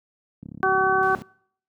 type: click train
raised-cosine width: 5 ms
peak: -19 dBFS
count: 28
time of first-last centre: 0.43-1.217 s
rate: 34.3 Hz
type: harmonic tone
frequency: 379.9 Hz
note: F#4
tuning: 46 cents sharp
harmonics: 1 / 2 / 3 / 4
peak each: -23 / -23 / -23 / -23 dBFS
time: 0.63-1.15 s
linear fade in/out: 0 ms
type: noise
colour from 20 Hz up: brown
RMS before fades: -32 dBFS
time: 1.03-1.22 s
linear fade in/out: 0 ms
effects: noise-tail reverb RT60 0.6 s tail -24 dB re dry + high-pass 200 Hz 12 dB/octave